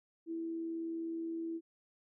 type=tone with amplitude modulation; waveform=sine; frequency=329.6 Hz; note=E4; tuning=in tune; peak=-35 dBFS; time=0.26-1.61 s; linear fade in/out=50 ms; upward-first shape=sine; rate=79.2 Hz; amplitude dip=25%; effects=none